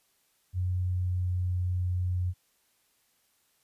sine tone with pitch glide, 91 to 90.32 Hz, F#2 to F#2, -28 to -41 cents, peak -26 dBFS, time 0.53-2.34 s, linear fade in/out 50 ms, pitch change -13 cents, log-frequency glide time 0.8-1.38 s, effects white hiss -70 dBFS RMS until 3.63 s + resampled to 32000 Hz

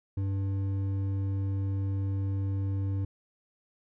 sine tone with hard clipping, 97.6 Hz, G2, 7 cents flat, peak -29 dBFS, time 0.17-3.05 s, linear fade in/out 5 ms, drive 7 dB, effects none

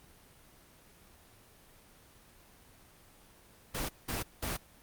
pink noise bursts, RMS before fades -35 dBFS, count 3, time 3.74-4.57 s, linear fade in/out 10 ms, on 150 ms, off 190 ms, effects pink hiss -59 dBFS RMS until 4.82 s + Opus 24 kbps

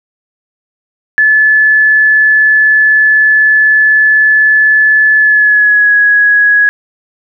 sine tone with pitch glide, 1728 to 1670.1 Hz, A6 to G#6, -32 to +9 cents, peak -4 dBFS, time 1.18-6.69 s, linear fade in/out 0 ms, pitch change -59 cents, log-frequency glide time 5.16-5.93 s, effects none

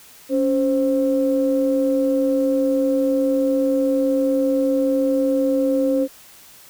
sine tone pair together, 277.7 / 525.1 Hz, C#4 / C5, +3 / +6 cents, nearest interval major seventh, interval 1103 cents, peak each -18 dBFS, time 0.29-6.08 s, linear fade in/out 50 ms, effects tanh soft clip ceiling -8 dBFS + white hiss -46 dBFS RMS until 6.69 s

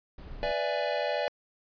brown noise, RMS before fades -41 dBFS, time 0.18-0.52 s, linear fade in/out 5 ms
square chord, E dominant seventh, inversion second, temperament equal with one note detuned, 493.9 / 587.3 / 668.5 / 830.6 Hz, B4 / D5 / E5 / G#5, 0 / 0 / +24 / 0 cents, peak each -36 / -31 / -35 / -36 dBFS, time 0.43-1.28 s, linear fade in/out 0 ms
effects resampled to 11025 Hz

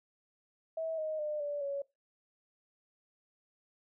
sine tone with pitch steps, 647 / 624.2 / 602.3 / 581.1 / 560.6 Hz, E5 / D#5 / D5 / D5 / C#5, -32 / +5 / +44 / -18 / +19 cents, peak -33 dBFS, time 0.77-1.82 s, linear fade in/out 5 ms, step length 210 ms, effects noise-tail reverb RT60 0.2 s tail -20 dB re dry

